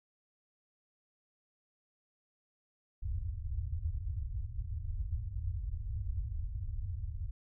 white low-pass noise, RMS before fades -37 dBFS, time 3.02-7.31 s, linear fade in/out 5 ms, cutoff 100 Hz, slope 48 dB/octave, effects none

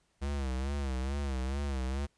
square tone with vibrato, 67.7 Hz, C#2, 40 cents flat, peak -32 dBFS, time 0.21-2.07 s, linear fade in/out 20 ms, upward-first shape sine, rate 2.3 Hz, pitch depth 100 cents each way, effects pink hiss -73 dBFS RMS until 2.17 s + resampled to 22050 Hz

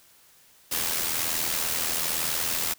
white noise with amplitude modulation, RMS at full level -25 dBFS, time 0.71-2.74 s, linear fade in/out 10 ms, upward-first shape sine, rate 81.1 Hz, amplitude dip 55%, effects white hiss -57 dBFS RMS until 2.78 s

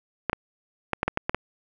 clicks, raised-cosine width 0.5 ms, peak -8 dBFS, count 8, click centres 0.297 / 0.331 / 0.933 / 1.031 / 1.08 / 1.174 / 1.295 / 1.346 s, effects none

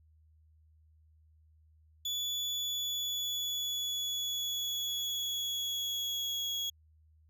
35% pulse tone with pitch glide, 3441 to 3333 Hz, A7 to G#7, -39 to +5 cents, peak -31 dBFS, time 2.05-6.7 s, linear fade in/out 5 ms, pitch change -56 cents, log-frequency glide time 2.54-6.51 s, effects added 78 Hz sine -61 dBFS peak until 7.29 s

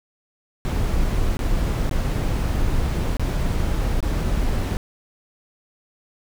brown noise with dropouts, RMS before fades -21 dBFS, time 0.65-4.77 s, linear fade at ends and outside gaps 0 ms, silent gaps 1.369-1.392 / 1.894-1.912 / 3.168-3.196 / 4.005-4.027 s, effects none

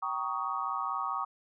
sine chord, Eb dominant seventh, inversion first, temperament just, 777.8 / 933.4 / 1120.1 / 1244.5 Hz, G5 / Bb5 / Db6 / Eb6, -14 / +2 / +18 / 0 cents, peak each -39 / -38 / -34 / -35 dBFS, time 0.02-1.25 s, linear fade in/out 10 ms, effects none

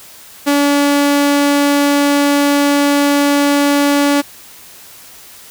sawtooth tone, 285.9 Hz, D4, 46 cents flat, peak -6 dBFS, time 0.46-4.22 s, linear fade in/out 20 ms, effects white hiss -38 dBFS RMS until 5.5 s

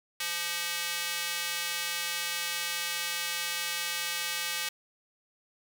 square tone with high-pass filter, 172.4 Hz, F3, 22 cents flat, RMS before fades -33 dBFS, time 0.2-4.69 s, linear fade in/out 5 ms, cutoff 2300 Hz, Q 0.85, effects none

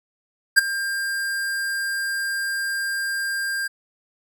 square tone with ADSR envelope, 1598 Hz, G6, 33 cents sharp, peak -8 dBFS, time 0.56-3.68 s, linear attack 23 ms, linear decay 15 ms, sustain -16 dB, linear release 14 ms, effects none

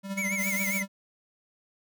square tone with tremolo, 195.8 Hz, G3, 2 cents flat, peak -30 dBFS, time 0.03-0.88 s, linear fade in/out 50 ms, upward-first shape sine, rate 14 Hz, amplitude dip 60%
square tone with vibrato, 2162 Hz, C#7, 44 cents flat, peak -29 dBFS, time 0.17-0.83 s, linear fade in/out 10 ms, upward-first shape triangle, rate 7.3 Hz, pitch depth 120 cents each way
blue noise, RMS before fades -36 dBFS, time 0.37-0.82 s, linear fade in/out 50 ms
effects none

